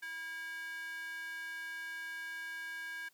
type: tone with high-pass filter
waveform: square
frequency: 325 Hz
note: E4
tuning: 24 cents flat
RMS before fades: -43 dBFS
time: 0.02-3.09 s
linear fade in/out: 10 ms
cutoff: 1700 Hz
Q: 6.5
effects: white hiss -70 dBFS RMS until 3.13 s + high-pass 150 Hz 12 dB/octave